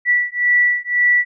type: beating tone pair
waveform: sine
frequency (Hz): 1955 / 1956.9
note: B6 / B6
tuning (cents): -18 / -16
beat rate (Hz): 1.9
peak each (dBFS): -16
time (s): 0.05-1.25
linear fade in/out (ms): 50
effects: none